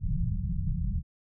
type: low-pass noise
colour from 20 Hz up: pink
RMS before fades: -29 dBFS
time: 0-1.03 s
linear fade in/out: 50 ms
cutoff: 190 Hz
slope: 96 dB/octave
effects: none